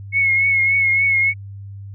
sine tone with vibrato, 2182 Hz, C#7, 28 cents flat, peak -13 dBFS, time 0.12-1.34 s, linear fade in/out 50 ms, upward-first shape triangle, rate 3.5 Hz, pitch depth 40 cents each way, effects added 99 Hz sine -31 dBFS peak until 1.94 s

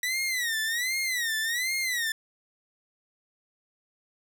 sawtooth tone with vibrato, 1937 Hz, B6, 34 cents flat, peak -23 dBFS, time 0.03-2.12 s, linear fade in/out 2 ms, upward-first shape sine, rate 1.3 Hz, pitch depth 170 cents each way, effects none

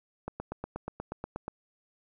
click train, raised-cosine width 1 ms, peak -21 dBFS, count 11, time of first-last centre 0.28-1.48 s, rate 8.33 Hz, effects none

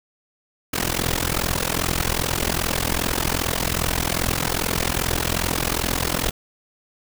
pink noise with amplitude modulation, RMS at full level -19 dBFS, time 0.73-6.31 s, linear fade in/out 10 ms, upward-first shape sine, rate 42.5 Hz, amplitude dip 95%, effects none

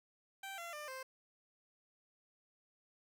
15% pulse tone with pitch steps, 780 / 683 / 598 / 523.6 Hz, G5 / F5 / D5 / C5, -9 / -39 / +31 / +1 cents, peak -38 dBFS, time 0.43-1.03 s, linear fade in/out 5 ms, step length 150 ms, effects none

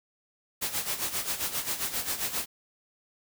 white noise with tremolo, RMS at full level -29 dBFS, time 0.61-2.46 s, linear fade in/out 20 ms, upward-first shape sine, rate 7.5 Hz, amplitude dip 70%, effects none

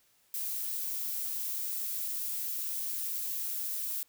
violet noise, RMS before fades -35 dBFS, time 0.34-4.03 s, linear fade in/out 0 ms, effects white hiss -68 dBFS RMS until 4.08 s

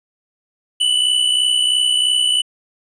square tone pair together, 2930 / 2993 Hz, F#7 / F#7, -18 / +19 cents, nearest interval unison, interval 37 cents, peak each -21 / -15 dBFS, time 0.8-2.42 s, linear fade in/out 10 ms, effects resampled to 22050 Hz

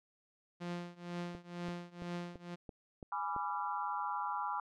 sawtooth tone with tremolo, 174.61 Hz, F3, in tune, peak -33 dBFS, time 0.6-2.56 s, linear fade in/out 20 ms, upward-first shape triangle, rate 2.1 Hz, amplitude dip 95%
click train, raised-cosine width 2 ms, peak -33 dBFS, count 7, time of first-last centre 1.35-3.363 s, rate 2.98 Hz
sine chord, G# diminished seventh, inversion none, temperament equal with one note detuned, 830.6 / 987.8 / 1174.7 / 1369.7 Hz, G#5 / B5 / D6 / F6, 0 / 0 / 0 / -34 cents, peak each -40 / -39 / -41 / -43 dBFS, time 3.12-4.6 s, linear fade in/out 2 ms
effects low-pass 5000 Hz 12 dB/octave

